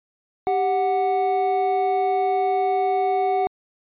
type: tone pair together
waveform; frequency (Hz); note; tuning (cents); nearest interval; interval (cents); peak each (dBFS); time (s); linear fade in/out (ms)
triangle; 392 / 740; G4 / F#5; 0 / 0; major seventh; 1100; -21 / -18; 0.47-3.47; 0
effects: resampled to 8000 Hz